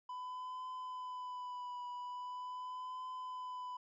triangle tone with vibrato, 999 Hz, B5, 20 cents sharp, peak -40 dBFS, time 0.09-3.77 s, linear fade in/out 5 ms, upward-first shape triangle, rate 0.42 Hz, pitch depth 31 cents each way, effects resampled to 16000 Hz

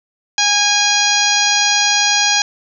harmonic tone, 821 Hz, G#5, 20 cents flat, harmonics 1 / 2 / 3 / 4 / 5 / 6 / 7 / 8, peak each -20 / -20 / -20 / -20 / -20 / -20 / -20 / -20 dBFS, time 0.38-2.42 s, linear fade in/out 2 ms, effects none

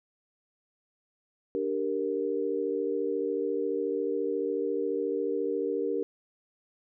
sine chord, G minor, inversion second, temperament equal, 293.7 / 392 / 466.2 Hz, D4 / G4 / Bb4, 0 / 0 / 0 cents, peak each -34 / -31 / -30 dBFS, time 1.55-6.03 s, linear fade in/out 0 ms, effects none

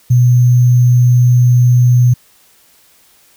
sine tone with sample-and-hold, 122.8 Hz, B2, 9 cents flat, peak -5 dBFS, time 0.1-2.14 s, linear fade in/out 10 ms, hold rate 6300 Hz, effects white hiss -49 dBFS RMS until 3.36 s

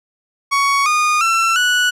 30% pulse tone with pitch steps, 1117 / 1225.2 / 1343.8 / 1473.9 Hz, C#6 / D#6 / E6 / F#6, +13 / -27 / +33 / -7 cents, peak -10 dBFS, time 0.51-1.91 s, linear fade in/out 20 ms, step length 350 ms, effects low-pass 9000 Hz 12 dB/octave

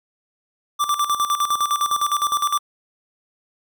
square tone with tremolo, 1174.7 Hz, D6, in tune, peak -17 dBFS, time 0.79-2.59 s, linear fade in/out 20 ms, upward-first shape square, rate 9.8 Hz, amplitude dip 70%, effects none

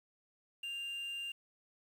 triangle tone with quantisation, 2793 Hz, F7, 1 cent flat, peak -37 dBFS, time 0.63-1.32 s, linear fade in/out 5 ms, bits 10, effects none

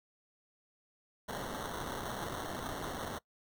white noise with sample-and-hold, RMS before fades -40 dBFS, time 1.28-3.19 s, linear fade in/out 10 ms, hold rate 2450 Hz, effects noise-tail reverb RT60 0.1 s tail -21 dB re dry

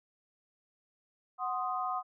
sine chord, C diminished, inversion second, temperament equal, 740 / 1046.5 / 1244.5 Hz, Gb5 / C6 / Eb6, 0 / 0 / 0 cents, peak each -35 / -37 / -35 dBFS, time 1.38-2.03 s, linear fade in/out 50 ms, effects none

